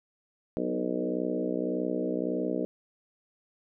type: harmonic tone with a mistuned harmonic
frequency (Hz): 61.74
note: B1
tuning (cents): 0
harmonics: 3 / 4 / 5 / 6 / 7 / 8 / 9 / 10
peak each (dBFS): -37 / -34 / -33 / -39 / -35 / -35 / -41 / -38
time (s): 0.57-2.65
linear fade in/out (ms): 0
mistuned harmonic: 5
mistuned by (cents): +17
effects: none